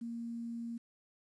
sine tone with quantisation, 233.1 Hz, A#3, in tune, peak -38 dBFS, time 0.01-0.78 s, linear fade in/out 10 ms, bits 11, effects resampled to 24000 Hz

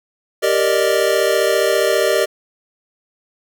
square chord, Eb major seventh, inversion first, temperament equal, 392 / 466.2 / 587.3 / 622.3 Hz, G4 / Bb4 / D5 / Eb5, 0 / 0 / 0 / 0 cents, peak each -20 dBFS, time 0.42-2.26 s, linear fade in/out 20 ms, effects none

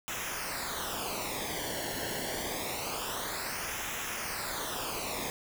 pink noise with flanger, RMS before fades -36 dBFS, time 0.08-5.3 s, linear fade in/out 0 ms, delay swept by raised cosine 0.22 to 0.82 ms, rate 0.26 Hz, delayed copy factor -0.75, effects none

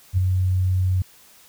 sine tone with ADSR envelope, 92.5 Hz, F#2, in tune, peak -13 dBFS, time 0.13-1.02 s, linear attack 47 ms, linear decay 6 ms, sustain -4 dB, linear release 3 ms, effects white hiss -51 dBFS RMS until 1.48 s

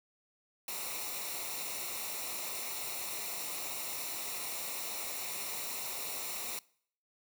white noise with comb filter, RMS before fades -39 dBFS, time 0.68-6.59 s, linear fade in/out 2 ms, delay 0.62 ms, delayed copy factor -0.65, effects noise-tail reverb RT60 0.6 s tail -23 dB re dry

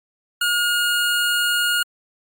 25% pulse tone, 1430 Hz, F6, 41 cents sharp, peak -14 dBFS, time 0.41-1.83 s, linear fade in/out 5 ms, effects Opus 48 kbps

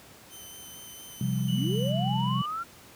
10% pulse tone with vibrato, 3064 Hz, G7, 40 cents flat, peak -36 dBFS, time 0.29-1.93 s, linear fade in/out 50 ms, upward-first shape square, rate 4.3 Hz, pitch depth 9 cents each way
sine chord, C suspended fourth, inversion none, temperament equal with one note detuned, 130.81 / 171.71 / 196 Hz, C3 / F3 / G3, 0 / -29 / 0 cents, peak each -27 / -32 / -30 dBFS, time 1.21-2.42 s, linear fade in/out 2 ms
sine tone, 2960 Hz, F#7, in tune, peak -36 dBFS, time 1.48-2.46 s, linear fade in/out 5 ms
sine linear sweep, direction up, 146.83 to 1396.9 Hz, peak -30 dBFS, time 1.5-2.64 s, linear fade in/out 20 ms
effects pink hiss -51 dBFS RMS until 2.95 s + high-pass 80 Hz 12 dB/octave

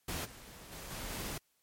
pink noise with level steps, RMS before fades -38 / -52 / -46 / -42 / -40 dBFS, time 0.08-1.38 s, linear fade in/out 5 ms, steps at 0.24 / 0.71 / 0.9 / 1.09 s, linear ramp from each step 20 ms, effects white hiss -75 dBFS RMS until 1.62 s + MP3 64 kbps

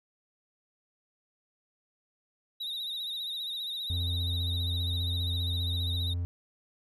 triangle tone with vibrato, 3779 Hz, A#7, 23 cents sharp, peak -32 dBFS, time 2.6-6.14 s, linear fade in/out 10 ms, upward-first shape sine, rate 15 Hz, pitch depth 70 cents each way
triangle tone, 87.31 Hz, F2, in tune, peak -27 dBFS, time 3.9-6.25 s, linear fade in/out 0 ms
effects none

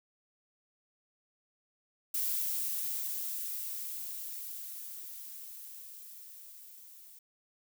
violet noise with level ramp, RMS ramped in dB -32 to -54 dBFS, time 2.14-7.19 s, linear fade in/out 5 ms, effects none

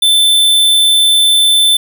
square tone, 3533 Hz, A7, 6 cents sharp, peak -7 dBFS, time 0.02-1.77 s, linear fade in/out 5 ms, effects none

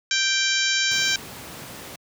harmonic tone, 784 Hz, G5, in tune, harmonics 2 / 3 / 4 / 5 / 6 / 7 / 8 / 9, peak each -25 / -27 / -27 / -27 / -31 / -28 / -30 / -32 dBFS, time 0.11-1.16 s, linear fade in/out 2 ms
pink noise, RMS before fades -38 dBFS, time 0.91-1.96 s, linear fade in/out 5 ms
effects high-pass 100 Hz 12 dB/octave

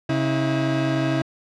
30% pulse tone pair together, 135.5 / 322.3 Hz, C#3 / E4, -39 / -39 cents, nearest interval octave + minor third, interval 1500 cents, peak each -20 dBFS, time 0.09-1.22 s, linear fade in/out 5 ms, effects low-pass 4000 Hz 12 dB/octave

